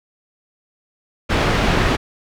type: low-pass noise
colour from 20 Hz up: pink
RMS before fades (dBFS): -17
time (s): 1.29-1.97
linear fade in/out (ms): 20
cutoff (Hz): 3100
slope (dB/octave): 12
effects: none